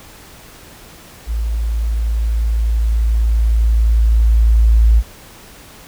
sine tone with level ramp, 55.8 Hz, A1, 25 cents sharp, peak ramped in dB -16 to -6 dBFS, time 1.26-5.03 s, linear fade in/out 50 ms, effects pink hiss -40 dBFS RMS until 5.87 s

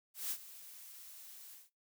blue noise with ADSR envelope, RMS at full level -37 dBFS, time 0.14-1.7 s, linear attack 170 ms, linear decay 59 ms, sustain -16 dB, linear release 170 ms, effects noise-tail reverb RT60 0.2 s tail -20 dB re dry

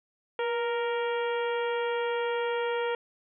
harmonic tone with a mistuned harmonic, 466.2 Hz, A#4, in tune, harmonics 1 / 2 / 3 / 4 / 5 / 6 / 7, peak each -28 / -34 / -38 / -40 / -42 / -44 / -45 dBFS, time 0.39-2.95 s, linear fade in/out 2 ms, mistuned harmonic 1, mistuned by +41 cents, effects none

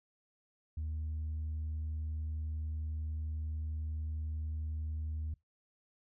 sine tone, 77.78 Hz, D#2, in tune, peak -33 dBFS, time 0.77-5.34 s, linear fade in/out 5 ms, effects noise-tail reverb RT60 0.2 s tail -25 dB re dry + tanh soft clip ceiling -33 dBFS

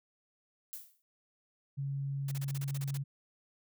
violet noise with exponential decay, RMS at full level -40 dBFS, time 0.73-1.02 s, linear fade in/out 0 ms, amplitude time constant 61 ms
sine tone, 138.59 Hz, C#3, in tune, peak -33 dBFS, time 1.77-3.04 s, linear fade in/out 20 ms
white noise bursts, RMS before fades -45 dBFS, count 11, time 2.28-2.975 s, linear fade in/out 5 ms, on 35 ms, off 31 ms
effects none

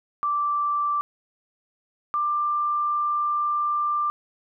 sine tone pair in turn, 1171 / 1186 Hz, D6 / D6, -5 / +17 cents, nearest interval unison, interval 22 cents, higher second, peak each -21 dBFS, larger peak neither, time 0.23-1.01 / 2.14-4.1 s, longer second, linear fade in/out 0 ms, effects none

